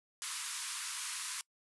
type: band-pass noise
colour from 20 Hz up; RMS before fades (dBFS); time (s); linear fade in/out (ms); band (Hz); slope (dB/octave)
white; -41; 0.22-1.41; 0; 940 to 11000; 96
effects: noise-tail reverb RT60 0.1 s tail -24 dB re dry